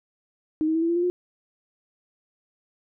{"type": "tone with pitch steps", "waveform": "sine", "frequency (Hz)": [311.1, 318.4, 325.8, 333.4, 341.2, 349.2, 357.4], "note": ["D#4", "D#4", "E4", "E4", "F4", "F4", "F4"], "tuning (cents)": [0, 40, -20, 20, -40, 0, 40], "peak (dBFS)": -20, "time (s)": [0.61, 1.1], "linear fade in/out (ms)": 0, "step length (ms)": 70, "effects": []}